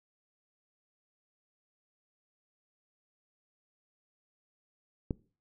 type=click; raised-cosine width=3 ms; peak=-18 dBFS; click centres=5.108 s; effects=noise-tail reverb RT60 0.4 s tail -22 dB re dry